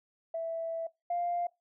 sine tone pair in turn, 659.3 / 698.5 Hz, E5 / F5, 0 / 0 cents, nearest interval minor second, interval 100 cents, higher second, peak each -31 / -28 dBFS, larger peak second, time 0.34-0.87 / 1.1-1.47 s, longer first, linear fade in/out 5 ms, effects noise-tail reverb RT60 0.2 s tail -22 dB re dry + tanh soft clip ceiling -24 dBFS

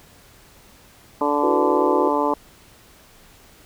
harmonic tone, 145.8 Hz, D3, 12 cents flat, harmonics 2 / 3 / 4 / 5 / 6 / 7 / 8, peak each -24 / -25 / -25 / -33 / -23 / -24 / -31 dBFS, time 1.21-2.34 s, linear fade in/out 2 ms
sine chord, E suspended second, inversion none, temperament equal with one note detuned, 327.2 / 370 / 493.9 Hz, E4 / F#4 / B4, -13 / 0 / 0 cents, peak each -26 / -22 / -23 dBFS, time 1.42-2.1 s, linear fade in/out 20 ms
effects pink hiss -50 dBFS RMS until 3.65 s

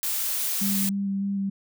blue noise, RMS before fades -27 dBFS, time 0.03-0.89 s, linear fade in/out 0 ms
sine tone with vibrato, 197.5 Hz, G3, 13 cents sharp, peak -24 dBFS, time 0.61-1.5 s, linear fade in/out 10 ms, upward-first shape square, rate 3.3 Hz, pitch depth 11 cents each way
effects none

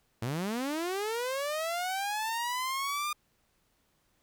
sawtooth linear sweep, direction up, 107.6 to 1217 Hz, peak -27 dBFS, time 0.22-3.13 s, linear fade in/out 5 ms, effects pink hiss -72 dBFS RMS until 4.22 s

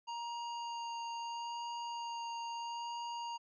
square tone with vibrato, 938 Hz, A#5, 11 cents sharp, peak -40 dBFS, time 0.07-3.38 s, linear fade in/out 20 ms, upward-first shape sine, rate 0.76 Hz, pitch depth 10 cents each way, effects resampled to 16000 Hz

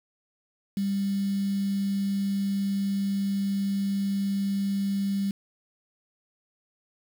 sine tone with quantisation, 197.8 Hz, G3, 16 cents sharp, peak -24 dBFS, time 0.77-5.31 s, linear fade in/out 2 ms, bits 7, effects none

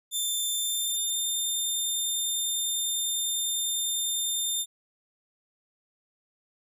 15% pulse tone with pitch glide, 3566 to 3610 Hz, A7 to A7, +22 to +44 cents, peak -20 dBFS, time 0.11-4.66 s, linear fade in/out 50 ms, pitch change +22 cents, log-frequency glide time 0.51-1.17 s, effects none

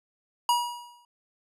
square tone with exponential decay, 961 Hz, B5, 48 cents flat, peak -19 dBFS, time 0.49-1.05 s, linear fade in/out 2 ms, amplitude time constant 120 ms, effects resampled to 32000 Hz

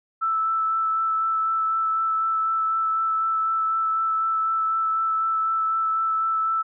sine tone with vibrato, 1318.5 Hz, E6, in tune, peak -20 dBFS, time 0.21-6.63 s, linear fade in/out 20 ms, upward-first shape sine, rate 4 Hz, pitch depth 10 cents each way, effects none

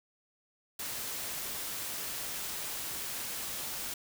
white noise, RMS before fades -38 dBFS, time 0.79-3.94 s, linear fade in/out 5 ms, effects none

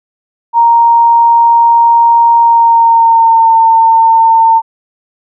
sine tone with pitch glide, 932.3 to 904.7 Hz, A#5 to A5, 0 to +48 cents, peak -3 dBFS, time 0.53-4.62 s, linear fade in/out 50 ms, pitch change -52 cents, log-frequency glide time 2.4-3.54 s, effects none

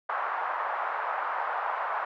white band-pass noise, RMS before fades -31 dBFS, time 0.09-2.05 s, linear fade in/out 5 ms, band 720 to 1300 Hz, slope 24 dB/octave, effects none

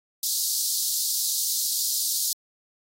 pink high-pass noise, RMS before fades -26 dBFS, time 0.23-2.33 s, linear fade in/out 2 ms, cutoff 4100 Hz, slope 48 dB/octave, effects AAC 48 kbps

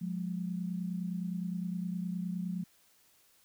sine tone pair together, 178.2 / 207.9 Hz, F3 / G#3, +35 / +2 cents, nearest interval minor third, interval 267 cents, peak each -34 / -39 dBFS, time 0.01-2.64 s, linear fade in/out 10 ms, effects white hiss -66 dBFS RMS until 3.44 s

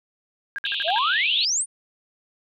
sine tone bursts, 1619 Hz, G#6, 45 cents flat, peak -26 dBFS, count 6, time 0.56-0.984 s, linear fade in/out 0 ms, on 24 ms, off 56 ms
white band-pass noise, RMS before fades -27 dBFS, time 0.65-1.45 s, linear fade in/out 2 ms, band 2600 to 3800 Hz, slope 96 dB/octave
sine exponential sweep, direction up, 587.3 to 9540 Hz, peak -20 dBFS, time 0.84-1.66 s, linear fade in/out 50 ms
effects none

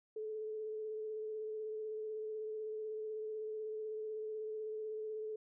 sine tone with vibrato, 432.7 Hz, A4, 29 cents flat, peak -39 dBFS, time 0.16-5.36 s, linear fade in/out 5 ms, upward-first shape sine, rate 16 Hz, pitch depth 18 cents each way, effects none

